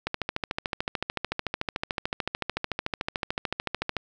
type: click train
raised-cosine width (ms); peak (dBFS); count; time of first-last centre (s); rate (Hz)
0.3; -11; 54; 0.07-3.967; 13.6
effects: none